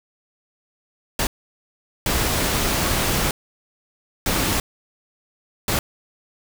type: noise bursts at uneven times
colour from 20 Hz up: pink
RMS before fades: -21 dBFS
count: 4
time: 1.19-1.27 / 2.06-3.31 / 4.26-4.6 / 5.68-5.79 s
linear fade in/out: 2 ms
effects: none